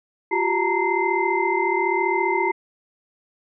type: tone cluster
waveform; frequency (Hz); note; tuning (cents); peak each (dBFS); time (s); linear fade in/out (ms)
sine; 352.1 / 386.8 / 900 / 941 / 2077; F4 / G4 / A5 / A#5 / C7; +14 / -23 / +39 / +16 / -13; -25; 0.31-2.52; 10
effects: none